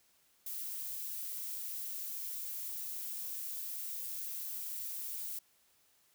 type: noise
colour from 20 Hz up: violet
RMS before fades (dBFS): -41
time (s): 0.46-5.39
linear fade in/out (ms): 5
effects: white hiss -70 dBFS RMS until 6.14 s